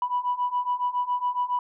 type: beating tone pair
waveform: sine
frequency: 981 / 988.2 Hz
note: B5 / B5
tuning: -12 / +1 cents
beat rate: 7.2 Hz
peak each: -27 / -25 dBFS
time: 0.02-1.59 s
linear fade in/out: 2 ms
effects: tanh soft clip ceiling -17 dBFS